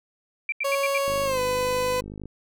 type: tone bursts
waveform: sine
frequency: 2349 Hz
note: D7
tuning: in tune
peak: -23 dBFS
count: 5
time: 0.49-0.978 s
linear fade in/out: 2 ms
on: 32 ms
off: 82 ms
type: tone with pitch glide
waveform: 30% pulse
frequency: 554.4 to 502.5 Hz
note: C#5 to B4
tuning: 0 to +30 cents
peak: -20 dBFS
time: 0.64-2.01 s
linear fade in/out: 10 ms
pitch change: -170 cents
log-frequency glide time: 1.24-1.4 s
type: click train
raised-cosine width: 3 ms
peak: -25 dBFS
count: 61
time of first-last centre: 1.08-2.256 s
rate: 51 Hz
effects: none